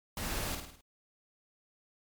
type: noise with echo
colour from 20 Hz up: pink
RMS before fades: -37 dBFS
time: 0.17-0.55 s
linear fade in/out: 2 ms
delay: 52 ms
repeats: 5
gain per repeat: -5 dB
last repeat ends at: 0.81 s
effects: MP3 96 kbps